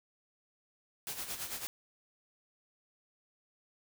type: noise with tremolo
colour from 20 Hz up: white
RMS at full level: -38 dBFS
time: 1.07-1.67 s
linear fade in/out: 0 ms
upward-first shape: sine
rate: 9 Hz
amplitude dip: 65%
effects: none